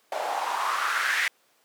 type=noise with band-pass filter sweep; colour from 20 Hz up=white; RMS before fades=-27 dBFS; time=0.12-1.28 s; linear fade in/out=2 ms; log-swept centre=630 to 2000 Hz; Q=4; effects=pink hiss -64 dBFS RMS until 1.64 s + high-pass 400 Hz 12 dB/octave